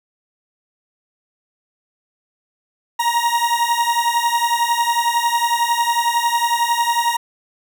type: beating tone pair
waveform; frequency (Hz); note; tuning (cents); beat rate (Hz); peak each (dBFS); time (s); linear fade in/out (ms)
40% pulse; 936 / 947; A#5 / A#5; +7 / +27; 11; -18; 2.99-7.17; 10
effects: none